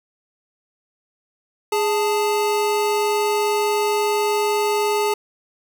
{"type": "tone pair together", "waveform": "square", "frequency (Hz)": [415.3, 878.9], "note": ["G#4", "A5"], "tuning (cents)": [0, -2], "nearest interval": "octave + minor second", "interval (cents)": 1298, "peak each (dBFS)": [-20, -23], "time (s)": [1.72, 5.14], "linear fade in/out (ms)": 5, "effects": []}